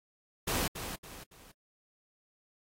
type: noise with echo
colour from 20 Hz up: pink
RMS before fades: -32 dBFS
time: 0.47-0.68 s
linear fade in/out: 10 ms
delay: 280 ms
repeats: 3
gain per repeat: -8 dB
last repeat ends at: 1.52 s
effects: AAC 48 kbps